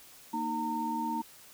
sine tone cluster, 231.8 / 309.6 / 915 Hz, A#3 / D#4 / A#5, -10 / -9 / -32 cents, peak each -36 / -37 / -32 dBFS, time 0.33-1.22 s, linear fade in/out 10 ms, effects white hiss -54 dBFS RMS until 1.53 s

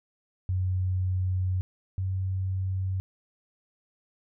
sine tone pair in turn, 92.5 / 94.39 Hz, F#2 / F#2, 0 / +35 cents, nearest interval unison, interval 35 cents, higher second, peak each -24 / -26 dBFS, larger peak first, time 0.49-1.61 / 1.98-3 s, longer first, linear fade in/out 0 ms, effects none

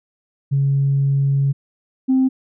sine tone pair in turn, 138.59 / 261.6 Hz, C#3 / C4, 0 / 0 cents, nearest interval major seventh, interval 1100 cents, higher second, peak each -13 / -11 dBFS, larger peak second, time 0.51-1.53 / 2.08-2.29 s, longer first, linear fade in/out 20 ms, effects tanh soft clip ceiling -9 dBFS

